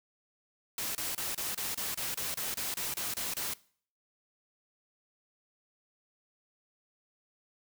white noise bursts, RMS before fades -35 dBFS, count 14, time 0.78-3.537 s, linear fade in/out 2 ms, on 170 ms, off 29 ms, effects noise-tail reverb RT60 0.5 s tail -21 dB re dry

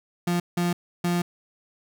35% pulse tone bursts at uneven times, 174.61 Hz, F3, in tune, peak -20 dBFS, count 3, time 0.27-0.4 / 0.57-0.73 / 1.04-1.22 s, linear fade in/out 5 ms, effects none

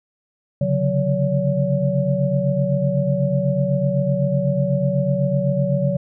sine tone cluster, 135.9 / 143.9 / 183.2 / 568 Hz, C#3 / D3 / F#3 / C#5, -34 / -35 / -17 / +42 cents, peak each -22 dBFS, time 0.61-5.97 s, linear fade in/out 5 ms, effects none

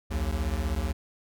square beating tone pair, 61.7 / 77.7 Hz, B1 / D#2, -1 / -2 cents, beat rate 16 Hz, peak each -30 dBFS, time 0.1-0.93 s, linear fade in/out 20 ms, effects none

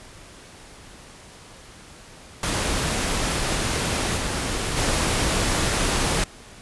pink noise with level steps, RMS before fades -24 / -26 / -22 dBFS, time 2.43-6.24 s, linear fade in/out 2 ms, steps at 4.16 / 4.76 s, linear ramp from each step 20 ms, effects pink hiss -45 dBFS RMS until 6.61 s + resampled to 24000 Hz

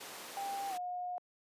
pink noise, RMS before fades -45 dBFS, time 0-0.78 s, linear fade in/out 10 ms
sine tone with pitch glide, 793 to 718.8 Hz, G5 to F5, +20 to +50 cents, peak -36 dBFS, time 0.37-1.18 s, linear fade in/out 0 ms, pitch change -170 cents, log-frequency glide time 0.69-0.76 s
effects high-pass 400 Hz 12 dB/octave + resampled to 32000 Hz

